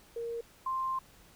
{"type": "tone pair in turn", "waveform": "sine", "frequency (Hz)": [466.2, 1049.9], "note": ["A#4", "C6"], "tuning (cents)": [0, 6], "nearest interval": "octave + major second", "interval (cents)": 1406, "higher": "second", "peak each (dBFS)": [-34, -30], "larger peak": "second", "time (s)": [[0.16, 0.41], [0.66, 0.99]], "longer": "second", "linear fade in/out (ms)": 5, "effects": ["pink hiss -59 dBFS RMS until 1.35 s"]}